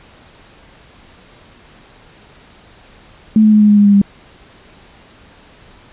sine tone with pitch steps, 217 / 214.5 / 212 / 209.6 / 207.2 / 204.8 / 202.5 / 200.1 Hz, A3 / A3 / G#3 / G#3 / G#3 / G#3 / G#3 / G3, -24 / -44 / +36 / +16 / -4 / -24 / -43 / +36 cents, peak -5 dBFS, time 3.36-4.016 s, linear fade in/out 2 ms, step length 82 ms, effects pink hiss -44 dBFS RMS until 5.92 s + resampled to 8000 Hz

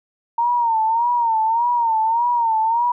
sine tone with vibrato, 922 Hz, A#5, 19 cents flat, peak -15 dBFS, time 0.38-2.92 s, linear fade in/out 5 ms, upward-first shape sine, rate 1.7 Hz, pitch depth 87 cents each way, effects none

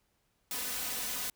white noise with comb filter, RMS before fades -36 dBFS, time 0.51-1.3 s, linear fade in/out 2 ms, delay 4 ms, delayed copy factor +0.95, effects pink hiss -75 dBFS RMS until 1.35 s

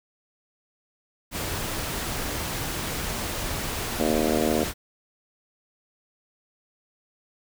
pink noise, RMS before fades -30 dBFS, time 1.31-4.74 s, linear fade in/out 50 ms
harmonic tone, 77.7 Hz, D#2, 2 cents flat, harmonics 3 / 4 / 5 / 6 / 7 / 8 / 9, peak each -27 / -28 / -29 / -30 / -30 / -31 / -32 dBFS, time 4-4.64 s, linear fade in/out 0 ms
effects none

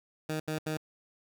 15% pulse tone bursts, 155.56 Hz, D#3, in tune, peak -25 dBFS, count 3, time 0.29-0.772 s, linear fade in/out 5 ms, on 110 ms, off 76 ms, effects none

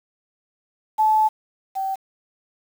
sine tone pair in turn, 866 / 772.1 Hz, A5 / G5, -28 / -26 cents, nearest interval major second, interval 198 cents, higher first, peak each -14 / -22 dBFS, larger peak first, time 0.98-1.29 / 1.75-1.96 s, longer first, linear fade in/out 20 ms, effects 7-bit

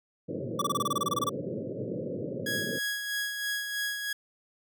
white band-pass noise, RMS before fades -35 dBFS, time 0.28-2.79 s, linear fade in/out 10 ms, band 100 to 570 Hz, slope 96 dB/octave
square tone bursts, 1157 Hz, D6, 26 cents flat, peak -26 dBFS, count 14, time 0.59-1.294 s, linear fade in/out 5 ms, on 28 ms, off 24 ms
sawtooth tone with tremolo, 1661.2 Hz, G#6, in tune, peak -25 dBFS, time 2.46-4.13 s, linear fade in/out 5 ms, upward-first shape sine, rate 3.1 Hz, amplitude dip 45%
effects none

